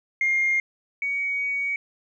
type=tone pair in turn; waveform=sine; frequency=2123 / 2249 Hz; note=C7 / C#7; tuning=+25 / +24 cents; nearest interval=minor second; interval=99 cents; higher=second; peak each=-18 / -23 dBFS; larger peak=first; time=0.21-0.6 / 1.02-1.76 s; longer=second; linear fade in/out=2 ms; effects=tanh soft clip ceiling -15 dBFS